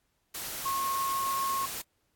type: tone in noise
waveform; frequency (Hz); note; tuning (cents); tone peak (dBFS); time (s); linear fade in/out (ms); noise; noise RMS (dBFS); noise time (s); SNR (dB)
sine; 1086; C#6; -36; -28; 0.65-1.66; 10; white; -37; 0.34-1.82; +6
effects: pink hiss -75 dBFS RMS until 2.15 s + AAC 64 kbps